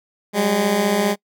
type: beating tone pair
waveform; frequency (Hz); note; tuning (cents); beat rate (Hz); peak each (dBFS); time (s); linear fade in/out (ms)
15% pulse; 190.4 / 205.4; F#3 / G#3; +50 / -19; 15; -17 / -11; 0.33-1.16; 50
effects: noise-tail reverb RT60 0.1 s tail -25 dB re dry